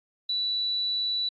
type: tone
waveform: sine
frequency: 3951 Hz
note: B7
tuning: in tune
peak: -25 dBFS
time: 0.29-1.29 s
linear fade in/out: 5 ms
effects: AAC 64 kbps